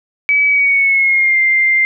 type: tone with pitch glide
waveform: sine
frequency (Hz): 2286 to 2096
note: D7 to C7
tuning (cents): -47 to +2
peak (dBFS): -9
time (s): 0.29-1.85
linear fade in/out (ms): 0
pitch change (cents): -151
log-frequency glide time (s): 0.47-1.4
effects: none